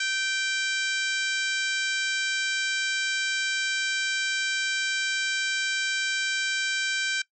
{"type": "harmonic tone with a mistuned harmonic", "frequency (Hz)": 784, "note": "G5", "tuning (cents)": 0, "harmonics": [2, 3, 4, 5, 6, 7, 8, 9, 10], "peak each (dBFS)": [-28, -32, -34, -36, -38, -39, -40, -41, -42], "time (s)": [0, 7.22], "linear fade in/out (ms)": 5, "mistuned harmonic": 2, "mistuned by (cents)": -22, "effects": ["noise-tail reverb RT60 0.1 s tail -20 dB re dry"]}